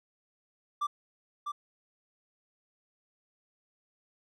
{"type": "tone with echo", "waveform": "triangle", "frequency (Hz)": 1174.7, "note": "D6", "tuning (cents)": 0, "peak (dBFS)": -26, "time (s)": [0.81, 0.87], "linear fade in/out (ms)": 10, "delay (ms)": 650, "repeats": 1, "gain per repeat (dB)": -5, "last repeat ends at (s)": 1.52, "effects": []}